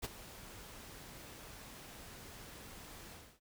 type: noise with ADSR envelope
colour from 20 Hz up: pink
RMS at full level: -38 dBFS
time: 0.02-3.4 s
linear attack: 25 ms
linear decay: 24 ms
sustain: -14 dB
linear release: 290 ms
effects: none